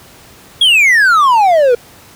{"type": "exponential sweep", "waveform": "triangle", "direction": "down", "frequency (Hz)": [3374, 466.2], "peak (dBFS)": -4, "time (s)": [0.61, 1.75], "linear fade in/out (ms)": 5, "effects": ["pink hiss -40 dBFS RMS until 2.15 s", "high-pass 60 Hz 12 dB/octave"]}